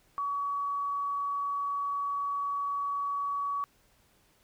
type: tone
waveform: sine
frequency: 1132 Hz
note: C#6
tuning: 36 cents sharp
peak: -29 dBFS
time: 0.18-3.64 s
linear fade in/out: 0 ms
effects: pink hiss -66 dBFS RMS until 4.43 s